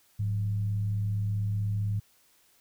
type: tone with frequency modulation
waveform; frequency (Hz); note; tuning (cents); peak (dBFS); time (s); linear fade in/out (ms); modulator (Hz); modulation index
sine; 103.83; G#2; 0; -26; 0.19-2; 10; 75.6; 0.31
effects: white hiss -64 dBFS RMS until 2.6 s